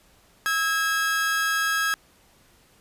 40% pulse tone pair together, 1300 / 1637.1 Hz, E6 / G#6, -24 / -25 cents, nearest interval major third, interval 399 cents, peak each -26 / -22 dBFS, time 0.46-1.94 s, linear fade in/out 0 ms, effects pink hiss -58 dBFS RMS until 2.8 s + resampled to 32000 Hz

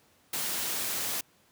white noise, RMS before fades -32 dBFS, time 0.33-1.21 s, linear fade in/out 5 ms, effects pink hiss -64 dBFS RMS until 1.51 s + high-pass 100 Hz 12 dB/octave

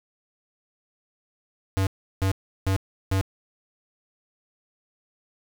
square tone bursts, 96 Hz, G2, 36 cents flat, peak -21 dBFS, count 4, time 1.77-3.212 s, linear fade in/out 0 ms, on 98 ms, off 350 ms, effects none

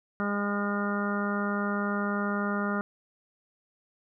harmonic tone, 203.6 Hz, G#3, 34 cents flat, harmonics 1 / 2 / 3 / 4 / 5 / 6 / 7 / 9, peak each -29 / -36 / -37 / -41 / -41 / -35 / -34 / -45 dBFS, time 0.2-2.81 s, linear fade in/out 0 ms, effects none

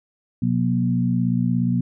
sine tone cluster, 125.4 / 182 / 239.6 Hz, B2 / F#3 / A#3, +27 / -28 / +48 cents, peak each -22 dBFS, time 0.42-1.81 s, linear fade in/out 5 ms, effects none

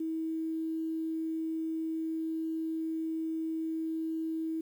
sine tone with quantisation, 321.9 Hz, E4, 41 cents flat, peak -31 dBFS, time 0-4.61 s, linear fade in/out 5 ms, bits 10, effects none

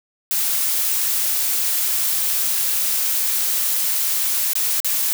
blue noise with dropouts, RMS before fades -20 dBFS, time 0.31-5.13 s, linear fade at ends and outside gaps 0 ms, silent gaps 4.533-4.554 / 4.802-4.846 s, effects none

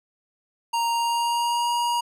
square tone with pitch glide, 932.3 to 951.9 Hz, A#5 to A#5, 0 to +36 cents, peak -22 dBFS, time 0.73-2.01 s, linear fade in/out 10 ms, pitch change +36 cents, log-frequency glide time 0.92-1.7 s, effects low-pass 12000 Hz 12 dB/octave

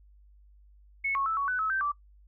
sine tone with pitch steps, 2199 / 1100 / 1315 / 1120 / 1498 / 1293 / 1557 / 1164 Hz, C#7 / C#6 / E6 / C#6 / F#6 / E6 / G6 / D6, -14 / -14 / -5 / +18 / +21 / -34 / -12 / -16 cents, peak -26 dBFS, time 1.04-1.92 s, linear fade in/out 10 ms, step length 110 ms, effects noise-tail reverb RT60 0.1 s tail -19 dB re dry + added 50 Hz sine -54 dBFS peak until 2.27 s

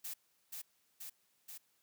blue noise with echo, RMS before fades -43 dBFS, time 0.04-0.14 s, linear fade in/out 10 ms, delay 480 ms, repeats 3, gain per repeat -2 dB, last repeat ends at 1.58 s, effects white hiss -75 dBFS RMS until 1.82 s + high-pass 80 Hz 12 dB/octave

